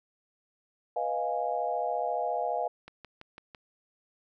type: chord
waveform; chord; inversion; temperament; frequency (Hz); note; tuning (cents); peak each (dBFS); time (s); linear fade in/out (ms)
sine; F half-diminished seventh; second; equal with one note detuned; 493.9 / 624.1 / 698.5 / 830.6; Cb5 / Eb5 / F5 / Ab5; 0 / +5 / 0 / 0; -35 / -34 / -31 / -34; 0.96-2.68; 5
type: click train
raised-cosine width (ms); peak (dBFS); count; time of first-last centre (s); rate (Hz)
0.3; -29; 5; 2.88-3.548; 5.99
effects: none